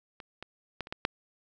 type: clicks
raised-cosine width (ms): 0.3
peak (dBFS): -27 / -24 / -18 / -28 / -18 / -9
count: 6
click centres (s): 0.202 / 0.426 / 0.807 / 0.871 / 0.925 / 1.051
effects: none